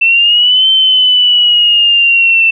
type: linear two-way sweep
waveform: sine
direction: up then down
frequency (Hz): 2668 to 3100 to 2668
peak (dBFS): -5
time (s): 0.01-2.51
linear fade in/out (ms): 10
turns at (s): 0.69
effects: none